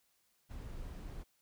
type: noise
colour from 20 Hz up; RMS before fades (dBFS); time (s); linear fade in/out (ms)
brown; -45; 0.49-1.24; 20
effects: white hiss -75 dBFS RMS until 1.41 s